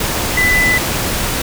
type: tone in noise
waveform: sine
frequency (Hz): 1999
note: B6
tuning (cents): +20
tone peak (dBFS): -11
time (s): 0.37-0.78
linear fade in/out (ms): 5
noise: pink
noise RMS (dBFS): -18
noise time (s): 0-1.42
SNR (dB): +4
effects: none